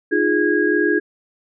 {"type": "tone cluster", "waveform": "sine", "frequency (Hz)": [308.6, 351.1, 416.7, 1643], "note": ["D#4", "F4", "G#4", "G#6"], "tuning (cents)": [-14, 9, 6, -19], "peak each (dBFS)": -20, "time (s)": [0.11, 1], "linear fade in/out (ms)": 20, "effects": []}